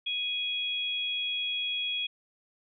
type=tone pair together; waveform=sine; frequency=2489 / 3320 Hz; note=D#7 / G#7; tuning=0 / -1 cents; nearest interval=perfect fourth; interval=499 cents; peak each=-34 / -30 dBFS; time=0.06-2.07 s; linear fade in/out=10 ms; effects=none